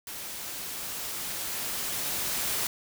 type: noise with level ramp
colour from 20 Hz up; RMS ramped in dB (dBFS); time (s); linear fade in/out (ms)
white; -39 to -29; 0.07-2.67; 2
effects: none